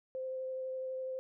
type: tone with vibrato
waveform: sine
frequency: 520 Hz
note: C5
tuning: 11 cents flat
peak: -36 dBFS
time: 0.15-1.19 s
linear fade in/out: 0 ms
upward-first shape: sine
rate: 12 Hz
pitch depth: 9 cents each way
effects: none